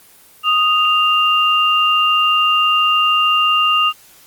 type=tone pair together; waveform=sine; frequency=1242.5 / 2793 Hz; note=D#6 / F7; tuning=-3 / -1 cents; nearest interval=octave + major second; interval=1402 cents; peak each=-14 dBFS; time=0.43-3.93 s; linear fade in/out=50 ms; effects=white hiss -46 dBFS RMS until 4.26 s + Opus 24 kbps